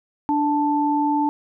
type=tone pair together; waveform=sine; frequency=293.7 / 880.1 Hz; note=D4 / A5; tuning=0 / 0 cents; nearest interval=octave + perfect fifth; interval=1900 cents; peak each=-20 dBFS; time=0.29-1.29 s; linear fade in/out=0 ms; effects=none